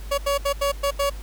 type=tone bursts at uneven times; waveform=30% pulse; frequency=563 Hz; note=C#5; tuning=27 cents sharp; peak=-17 dBFS; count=6; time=0.11-0.18 / 0.26-0.38 / 0.45-0.53 / 0.61-0.72 / 0.83-0.91 / 0.99-1.1 s; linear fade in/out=10 ms; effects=added 50 Hz sine -32 dBFS peak until 1.22 s + pink hiss -46 dBFS RMS until 1.22 s